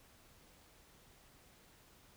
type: silence
effects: pink hiss -64 dBFS RMS until 2.16 s